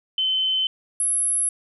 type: tone pair in turn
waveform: sine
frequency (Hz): 3062 / 10912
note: G7 / F9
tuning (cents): -41 / -41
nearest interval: octave + minor seventh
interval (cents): 2200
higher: second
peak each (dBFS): -19 / -19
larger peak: neither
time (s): 0.18-0.67 / 1-1.49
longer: neither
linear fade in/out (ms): 2
effects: none